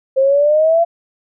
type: exponential sweep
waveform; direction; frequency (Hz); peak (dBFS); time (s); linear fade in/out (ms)
sine; up; 526 to 685; -9; 0.16-0.85; 20
effects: none